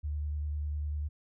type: tone with vibrato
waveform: sine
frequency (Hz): 74.3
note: D2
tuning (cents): +21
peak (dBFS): -31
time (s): 0.03-1.09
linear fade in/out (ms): 20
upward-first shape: sine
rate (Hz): 10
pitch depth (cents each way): 18
effects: none